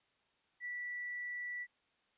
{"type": "tone", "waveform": "sine", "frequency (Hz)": 1958, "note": "B6", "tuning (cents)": -15, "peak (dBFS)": -39, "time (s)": [0.6, 1.67], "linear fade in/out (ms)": 50, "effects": ["white hiss -75 dBFS RMS until 2.17 s", "resampled to 8000 Hz"]}